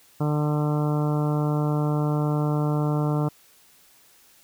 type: harmonic tone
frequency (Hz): 149.4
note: D3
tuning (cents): +30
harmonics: 1 / 2 / 3 / 4 / 5 / 6 / 7 / 8 / 9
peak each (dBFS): -22 / -28 / -32 / -34 / -36 / -38 / -39 / -40 / -41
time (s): 0.2-3.29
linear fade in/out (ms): 10
effects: white hiss -56 dBFS RMS until 4.43 s